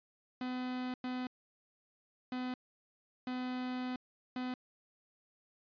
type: tone bursts at uneven times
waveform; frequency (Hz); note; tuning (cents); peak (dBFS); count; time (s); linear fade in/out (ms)
45% pulse; 252.5; B3; +39; -36; 5; 0.41-0.94 / 1.04-1.27 / 2.32-2.54 / 3.27-3.96 / 4.36-4.54; 2
effects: resampled to 11025 Hz